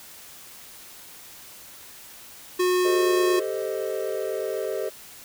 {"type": "tone", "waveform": "square", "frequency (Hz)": 363, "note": "F#4", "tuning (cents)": -33, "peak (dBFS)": -20, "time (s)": [2.59, 3.4], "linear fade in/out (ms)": 10}
{"type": "chord", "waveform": "triangle", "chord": "A half-diminished seventh", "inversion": "third", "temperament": "equal with one note detuned", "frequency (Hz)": [392, 440, 521.1, 622.3], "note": ["G4", "A4", "C5", "Eb5"], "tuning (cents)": [0, 0, -7, 0], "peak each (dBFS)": [-29, -29, -30, -30], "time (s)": [2.84, 4.9], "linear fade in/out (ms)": 20}
{"effects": ["white hiss -45 dBFS RMS until 5.24 s"]}